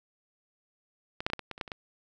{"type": "clicks", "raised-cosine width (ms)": 0.3, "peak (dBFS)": [-19, -11, -20, -10, -23, -21, -29, -16, -28, -20], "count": 10, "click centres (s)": [1.205, 1.265, 1.301, 1.334, 1.393, 1.513, 1.579, 1.612, 1.678, 1.718], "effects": []}